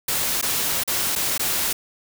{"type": "noise with dropouts", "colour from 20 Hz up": "white", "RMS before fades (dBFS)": -23, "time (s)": [0.08, 1.73], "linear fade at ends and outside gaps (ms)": 5, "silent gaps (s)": [[0.414, 0.425], [0.836, 0.876], [1.154, 1.159], [1.379, 1.394]], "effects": []}